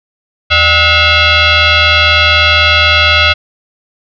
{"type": "tone with frequency modulation", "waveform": "sine", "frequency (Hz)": 603, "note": "D5", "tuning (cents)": 46, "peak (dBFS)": -5, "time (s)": [0.5, 3.34], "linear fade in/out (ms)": 20, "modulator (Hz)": 685, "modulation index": 4.9, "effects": []}